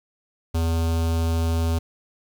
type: tone with notch filter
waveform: square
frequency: 82.41 Hz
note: E2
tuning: in tune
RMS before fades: -22 dBFS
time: 0.54-1.79 s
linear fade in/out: 10 ms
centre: 1900 Hz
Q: 1.5
effects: 9-bit